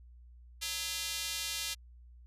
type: tone with high-pass filter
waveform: square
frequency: 184.9 Hz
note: F#3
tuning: 1 cent flat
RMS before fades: -37 dBFS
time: 0.61-1.75 s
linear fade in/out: 20 ms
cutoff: 3500 Hz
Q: 1.2
effects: added 60 Hz sine -52 dBFS peak until 2.26 s + resampled to 32000 Hz